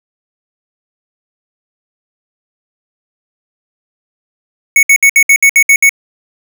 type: tone bursts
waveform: square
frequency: 2218 Hz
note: C#7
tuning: in tune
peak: -4 dBFS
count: 9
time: 4.76-5.893 s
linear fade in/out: 2 ms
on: 69 ms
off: 64 ms
effects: none